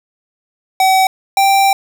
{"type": "tone pair in turn", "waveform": "square", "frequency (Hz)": [760, 784.1], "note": ["F#5", "G5"], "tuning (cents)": [46, 0], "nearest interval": "minor second", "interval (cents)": 54, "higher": "second", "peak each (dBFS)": -9, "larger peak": "neither", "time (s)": [[0.8, 1.07], [1.37, 1.73]], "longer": "second", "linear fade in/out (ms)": 2, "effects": []}